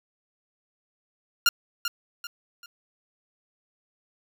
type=tone with echo; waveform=15% pulse; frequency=1400 Hz; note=F6; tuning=4 cents sharp; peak=-10 dBFS; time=1.46-1.49 s; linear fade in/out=2 ms; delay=390 ms; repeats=3; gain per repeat=-9 dB; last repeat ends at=2.66 s; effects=none